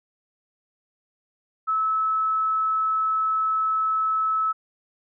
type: tone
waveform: sine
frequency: 1300 Hz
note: E6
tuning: 24 cents flat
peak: -20 dBFS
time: 1.67-4.53 s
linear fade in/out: 20 ms
effects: none